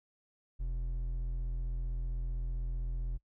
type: tone with hard clipping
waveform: triangle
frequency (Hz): 42.2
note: E1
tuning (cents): +41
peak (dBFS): -34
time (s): 0.59-3.18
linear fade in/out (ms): 20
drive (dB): 9
effects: noise-tail reverb RT60 0.1 s tail -25 dB re dry